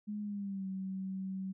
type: tone with pitch glide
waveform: sine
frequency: 208.9 to 190.46 Hz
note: G#3 to G3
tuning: +10 to -50 cents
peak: -36 dBFS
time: 0.07-1.53 s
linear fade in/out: 20 ms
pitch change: -160 cents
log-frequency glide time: 0.21-0.67 s
effects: none